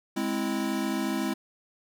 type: chord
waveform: square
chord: Ab augmented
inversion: none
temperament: equal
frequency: 207.7 / 261.6 / 329.6 Hz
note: Ab3 / C4 / E4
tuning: 0 / 0 / 0 cents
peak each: -32 dBFS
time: 0.16-1.34 s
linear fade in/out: 10 ms
effects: none